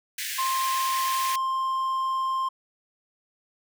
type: high-pass noise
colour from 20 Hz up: pink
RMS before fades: -32 dBFS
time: 0.18-1.36 s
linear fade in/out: 5 ms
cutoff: 1600 Hz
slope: 96 dB/octave
type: tone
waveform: triangle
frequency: 1054 Hz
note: C6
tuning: 12 cents sharp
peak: -22 dBFS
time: 0.38-2.49 s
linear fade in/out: 10 ms
effects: none

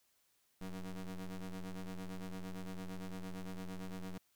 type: ring-modulated tone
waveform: 40% pulse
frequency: 94.7 Hz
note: F#2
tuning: 41 cents sharp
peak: -38 dBFS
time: 0.61-4.18 s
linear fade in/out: 5 ms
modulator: 90.3 Hz
effects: white hiss -75 dBFS RMS until 4.35 s

